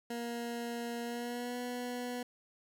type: tone with pitch glide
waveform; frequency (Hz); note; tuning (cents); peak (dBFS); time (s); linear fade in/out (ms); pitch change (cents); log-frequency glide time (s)
20% pulse; 236.1 to 245.6; A#3 to B3; +22 to -9; -32; 0.1-2.23; 5; +69; 1.03-1.58
effects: none